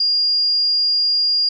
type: tone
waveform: sine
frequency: 4826 Hz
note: D8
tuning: 46 cents sharp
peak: -14 dBFS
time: 0-1.49 s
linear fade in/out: 5 ms
effects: none